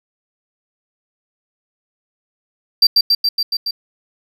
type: tone with echo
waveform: triangle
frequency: 4699 Hz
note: D8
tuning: in tune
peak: -5 dBFS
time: 2.82-2.87 s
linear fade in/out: 5 ms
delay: 140 ms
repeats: 6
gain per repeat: -2 dB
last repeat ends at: 3.71 s
effects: none